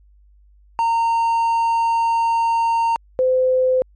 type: tone pair in turn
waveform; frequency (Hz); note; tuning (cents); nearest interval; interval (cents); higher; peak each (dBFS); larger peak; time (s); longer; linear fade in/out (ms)
triangle / sine; 920 / 513.5; A#5 / C5; -23 / -33; minor seventh; 1010; first; -13; neither; 0.79-2.96 / 3.19-3.82; first; 0
effects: added 50 Hz sine -48 dBFS peak until 3.95 s + MP3 48 kbps